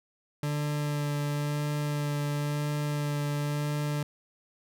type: tone with vibrato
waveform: 40% pulse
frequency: 146.83 Hz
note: D3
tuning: in tune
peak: -27 dBFS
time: 0.43-4.03 s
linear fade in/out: 2 ms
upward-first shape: sine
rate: 0.97 Hz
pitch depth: 13 cents each way
effects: none